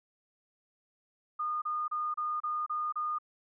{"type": "tone bursts", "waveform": "sine", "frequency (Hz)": 1222, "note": "D#6", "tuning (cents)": -32, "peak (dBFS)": -30, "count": 7, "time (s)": [1.39, 3.186], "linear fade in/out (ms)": 10, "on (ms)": 230, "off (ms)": 31, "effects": []}